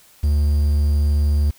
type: tone with quantisation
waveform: triangle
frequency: 73.42 Hz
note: D2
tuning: in tune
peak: -12 dBFS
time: 0.23-1.51 s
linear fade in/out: 10 ms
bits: 7
effects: white hiss -51 dBFS RMS until 1.58 s